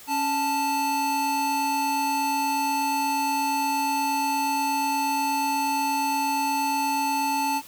square tone pair together, 277.2 / 880 Hz, C#4 / A5, 0 / 0 cents, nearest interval octave + minor sixth, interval 2000 cents, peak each -31 / -24 dBFS, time 0.07-7.62 s, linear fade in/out 50 ms, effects white hiss -46 dBFS RMS until 7.67 s

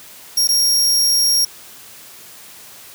sawtooth tone with dropouts, 5588 Hz, F8, in tune, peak -10 dBFS, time 0.37-1.45 s, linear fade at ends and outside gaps 5 ms, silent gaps 0.474-0.488 s, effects white hiss -40 dBFS RMS until 2.94 s + high-pass 60 Hz 12 dB/octave

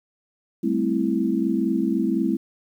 sine chord, A minor seventh, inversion third, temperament equal, 196 / 220 / 261.6 / 329.6 Hz, G3 / A3 / C4 / E4, 0 / 0 / 0 / 0 cents, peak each -26 / -25 / -25 / -24 dBFS, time 0.63-2.37 s, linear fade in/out 10 ms, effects 9-bit

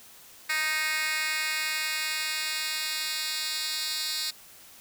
10% pulse tone with high-pass filter sweep, 311.1 Hz, D#4, in tune, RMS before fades -30 dBFS, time 0.49-4.31 s, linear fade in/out 10 ms, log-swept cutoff 2100 to 3800 Hz, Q 2.2, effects white hiss -51 dBFS RMS until 4.8 s

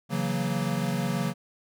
square chord, F# dominant seventh, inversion second, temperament equal with one note detuned, 138.59 / 166.25 / 185 / 233.1 Hz, C#3 / E3 / F#3 / A#3, 0 / +15 / 0 / 0 cents, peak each -32 / -33 / -31 / -33 dBFS, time 0.09-1.34 s, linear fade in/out 50 ms, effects none

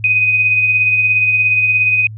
sine tone with tremolo, 2501 Hz, D#7, 8 cents sharp, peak -8 dBFS, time 0.04-2.07 s, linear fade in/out 2 ms, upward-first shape triangle, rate 17 Hz, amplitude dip 45%, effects added 108 Hz sine -27 dBFS peak until 2.17 s

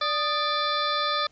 harmonic tone with a mistuned harmonic, 587.3 Hz, D5, in tune, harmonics 1 / 2 / 3 / 4 / 6 / 7 / 8 / 9, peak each -32 / -26 / -34 / -37 / -30 / -34 / -35 / -42 dBFS, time 0.01-1.27 s, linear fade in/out 5 ms, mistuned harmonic 2, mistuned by +83 cents, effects pink hiss -61 dBFS RMS until 1.31 s + resampled to 16000 Hz

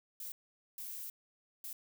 violet noise bursts at uneven times, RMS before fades -44 dBFS, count 3, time 0.2-0.32 / 0.78-1.1 / 1.64-1.73 s, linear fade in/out 2 ms, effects none

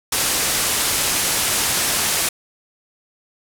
white low-pass noise, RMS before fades -20 dBFS, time 0.12-2.29 s, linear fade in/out 5 ms, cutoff 12000 Hz, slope 24 dB/octave, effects none

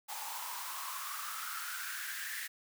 white noise with high-pass filter sweep, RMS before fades -41 dBFS, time 0.08-2.48 s, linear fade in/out 20 ms, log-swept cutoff 840 to 1800 Hz, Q 7.3, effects none

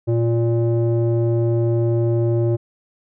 square tone with low-pass filter, 116.54 Hz, A#2, in tune, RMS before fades -18 dBFS, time 0.07-2.57 s, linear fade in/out 20 ms, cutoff 460 Hz, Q 5.4, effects none

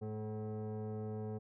sine tone with frequency modulation, 108 Hz, A2, 32 cents flat, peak -36 dBFS, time 0.01-1.39 s, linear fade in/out 20 ms, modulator 323 Hz, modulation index 1.2, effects tanh soft clip ceiling -37 dBFS

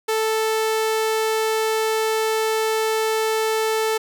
sawtooth tone, 440 Hz, A4, in tune, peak -15 dBFS, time 0.08-3.98 s, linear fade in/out 10 ms, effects none

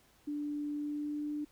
sine tone with pitch glide, 293.7 to 296.8 Hz, D4 to D4, 0 to +18 cents, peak -34 dBFS, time 0.27-1.45 s, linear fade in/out 10 ms, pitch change +18 cents, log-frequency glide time 0.72-1.31 s, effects pink hiss -66 dBFS RMS until 1.51 s

